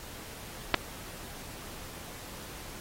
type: clicks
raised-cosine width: 0.3 ms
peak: -6 dBFS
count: 2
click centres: 0.742 / 0.745 s
effects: pink hiss -45 dBFS RMS until 2.8 s + AAC 48 kbps